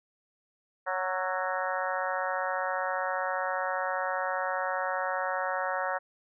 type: harmonic tone with a mistuned harmonic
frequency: 185 Hz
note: F#3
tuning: in tune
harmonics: 3 / 4 / 5 / 6 / 7 / 8 / 9 / 10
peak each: -34 / -35 / -36 / -37 / -37 / -38 / -39 / -39 dBFS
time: 0.86-5.99 s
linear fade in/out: 20 ms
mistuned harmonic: 7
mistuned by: +46 cents
effects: none